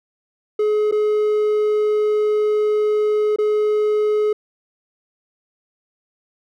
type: tone with dropouts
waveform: triangle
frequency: 423.6 Hz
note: G#4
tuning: 34 cents sharp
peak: -13 dBFS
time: 0.59-4.33 s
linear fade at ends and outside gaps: 5 ms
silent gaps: 0.913-0.922 / 3.361-3.385 s
effects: none